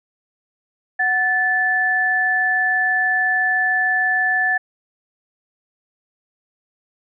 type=tone pair together; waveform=sine; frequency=740 / 1746.9 Hz; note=F#5 / A6; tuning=0 / -13 cents; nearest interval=octave + minor third; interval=1487 cents; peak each=-23 / -16 dBFS; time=0.99-4.58 s; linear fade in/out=10 ms; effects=none